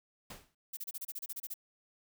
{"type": "noise with exponential decay", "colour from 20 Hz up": "pink", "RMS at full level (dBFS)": -43, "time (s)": [0.3, 0.55], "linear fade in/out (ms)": 5, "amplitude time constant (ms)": 53}
{"type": "noise bursts", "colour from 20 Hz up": "violet", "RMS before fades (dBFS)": -40, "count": 12, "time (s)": [0.73, 1.541], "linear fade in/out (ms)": 10, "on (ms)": 41, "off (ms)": 29}
{"effects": []}